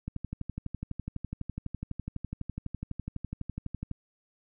click train, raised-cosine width 5 ms, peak -22 dBFS, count 47, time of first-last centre 0.08-3.913 s, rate 12 Hz, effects none

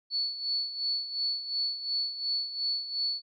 sine tone with tremolo, 4435 Hz, C#8, in tune, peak -26 dBFS, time 0.1-3.22 s, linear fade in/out 50 ms, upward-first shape sine, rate 2.8 Hz, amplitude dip 70%, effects none

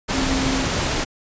sine tone in noise, 265.4 Hz, C4, 25 cents sharp, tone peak -22 dBFS, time 0.13-0.65 s, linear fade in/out 20 ms, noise pink, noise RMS -22 dBFS, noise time 0.08-1.05 s, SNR -3 dB, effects resampled to 16000 Hz

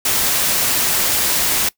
white noise, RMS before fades -17 dBFS, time 0.05-1.69 s, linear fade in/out 5 ms, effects noise-tail reverb RT60 0.1 s tail -21 dB re dry

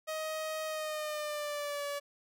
sawtooth tone with pitch glide, 628 to 572.6 Hz, D#5 to D5, +16 to -44 cents, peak -31 dBFS, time 0.07-2 s, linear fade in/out 20 ms, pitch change -160 cents, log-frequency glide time 0.66-1.85 s, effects none

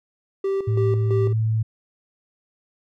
triangle tone with tremolo, 390 Hz, G4, 9 cents flat, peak -18 dBFS, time 0.44-1.33 s, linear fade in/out 5 ms, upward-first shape square, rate 3 Hz, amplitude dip 65%
sine tone with pitch glide, 109.6 to 110.68 Hz, A2 to A2, -6 to +11 cents, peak -18 dBFS, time 0.67-1.63 s, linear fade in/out 10 ms, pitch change +17 cents, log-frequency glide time 1.27-1.36 s
effects none

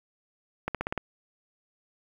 accelerating click train, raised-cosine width 0.5 ms, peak -14 dBFS, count 6, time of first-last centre 0.68-0.977 s, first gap 67 ms, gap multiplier 0.94, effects 8-bit

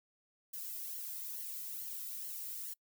violet noise with flanger, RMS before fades -43 dBFS, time 0.53-2.74 s, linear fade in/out 10 ms, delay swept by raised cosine 0.8 to 1.8 ms, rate 2.3 Hz, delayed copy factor -0.75, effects noise-tail reverb RT60 0.1 s tail -25 dB re dry

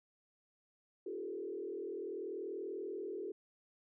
sine tone with frequency modulation, 392 Hz, G4, in tune, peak -39 dBFS, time 1.06-3.32 s, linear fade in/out 5 ms, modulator 40.5 Hz, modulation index 1.4, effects none

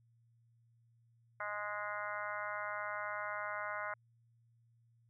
harmonic tone, 207.8 Hz, G#3, 1 cent sharp, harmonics 3 / 4 / 5 / 6 / 7 / 8 / 9 / 10, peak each -45 / -49 / -45 / -45 / -43 / -52 / -50 / -49 dBFS, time 1.4-3.94 s, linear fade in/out 5 ms, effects added 116 Hz sine -67 dBFS peak until 5.09 s

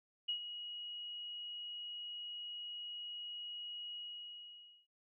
sine tone with ADSR envelope, 2900 Hz, F#7, 35 cents flat, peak -33 dBFS, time 0.28-4.87 s, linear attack 12 ms, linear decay 93 ms, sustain -10 dB, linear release 920 ms, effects none

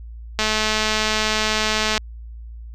click train, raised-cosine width 0.2 ms, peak -3 dBFS, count 344, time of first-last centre 0.39-1.978 s, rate 216 Hz, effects added 57 Hz sine -33 dBFS peak until 2.74 s

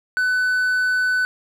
triangle tone, 1500 Hz, F#6, 23 cents sharp, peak -15 dBFS, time 0.17-1.25 s, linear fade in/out 0 ms, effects none

